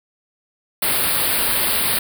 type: band-stop noise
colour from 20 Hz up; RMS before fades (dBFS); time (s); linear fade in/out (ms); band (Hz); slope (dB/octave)
white; -19; 0.82-1.99; 5; 4800 to 8600; 96
effects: none